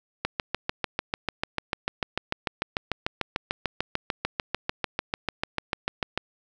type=click train; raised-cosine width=0.3 ms; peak=-9 dBFS; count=41; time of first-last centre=0.25-6.176 s; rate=6.75 Hz; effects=none